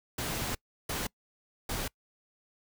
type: noise bursts at uneven times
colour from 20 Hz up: pink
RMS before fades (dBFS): -34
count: 3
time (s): 0.18-0.55 / 0.89-1.07 / 1.69-1.88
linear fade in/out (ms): 5
effects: noise-tail reverb RT60 0.1 s tail -25 dB re dry